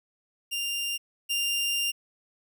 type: tone pair in turn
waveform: sawtooth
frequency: 2794 / 2794 Hz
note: F7 / F7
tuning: 0 / 0 cents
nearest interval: unison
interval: 0 cents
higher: neither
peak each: -25 / -22 dBFS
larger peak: second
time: 0.51-0.98 / 1.29-1.92 s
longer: second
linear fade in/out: 20 ms
effects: none